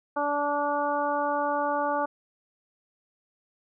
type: harmonic tone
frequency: 290 Hz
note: D4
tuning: 22 cents flat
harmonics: 1 / 2 / 3 / 4 / 5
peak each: -34 / -29 / -28 / -31 / -35 dBFS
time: 0.16-2.06 s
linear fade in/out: 10 ms
effects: none